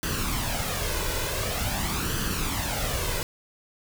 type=noise with flanger; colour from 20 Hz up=pink; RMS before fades=-28 dBFS; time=0.03-3.23 s; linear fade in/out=0 ms; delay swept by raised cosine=0.65 to 2.05 ms; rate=0.46 Hz; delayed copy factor=+0.6; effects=none